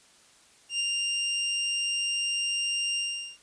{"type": "tone with ADSR envelope", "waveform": "sawtooth", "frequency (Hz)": 2794, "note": "F7", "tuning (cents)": 0, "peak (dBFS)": -21, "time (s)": [0.69, 3.38], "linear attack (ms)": 110, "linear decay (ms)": 9, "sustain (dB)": -2, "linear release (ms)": 410, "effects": ["white hiss -58 dBFS RMS until 3.42 s", "resampled to 22050 Hz"]}